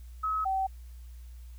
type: tone pair in turn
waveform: sine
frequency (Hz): 1282 / 767.6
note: E6 / G5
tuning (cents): -49 / -37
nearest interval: major sixth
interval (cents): 888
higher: first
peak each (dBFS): -27 / -26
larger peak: second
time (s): 0.23-0.45 / 0.45-0.67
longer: neither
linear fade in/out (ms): 10
effects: added 60 Hz sine -43 dBFS peak until 1.58 s + white hiss -64 dBFS RMS until 1.58 s